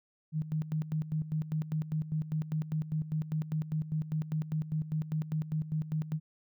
sine tone with tremolo, 155.56 Hz, D#3, in tune, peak -28 dBFS, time 0.32-6.2 s, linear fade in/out 50 ms, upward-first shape square, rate 5 Hz, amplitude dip 75%, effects none

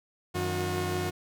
sawtooth tone cluster, 91.7 / 155.1 / 361.2 Hz, F#2 / D#3 / F#4, -15 / -5 / -42 cents, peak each -29 / -32 / -27 dBFS, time 0.34-1.11 s, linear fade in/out 20 ms, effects none

